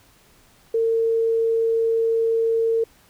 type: tone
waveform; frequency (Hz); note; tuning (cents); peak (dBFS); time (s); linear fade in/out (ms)
sine; 454.3; A#4; -45; -17; 0.74-2.84; 5
effects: pink hiss -55 dBFS RMS until 3.09 s